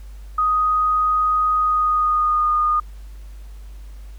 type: tone with pitch glide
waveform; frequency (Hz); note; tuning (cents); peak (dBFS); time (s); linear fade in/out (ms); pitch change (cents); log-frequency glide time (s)
sine; 1248 to 1224.4; D#6 to D#6; +5 to -28; -15; 0.38-2.8; 5; -33; 1.56-2.51
effects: added 50 Hz sine -34 dBFS peak until 4.18 s + pink hiss -54 dBFS RMS until 4.18 s